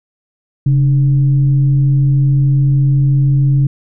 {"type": "tone with frequency modulation", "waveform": "sine", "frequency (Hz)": 137.2, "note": "C#3", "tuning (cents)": -17, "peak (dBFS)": -8, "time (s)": [0.66, 3.67], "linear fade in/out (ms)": 5, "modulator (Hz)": 164, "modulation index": 0.27, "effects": []}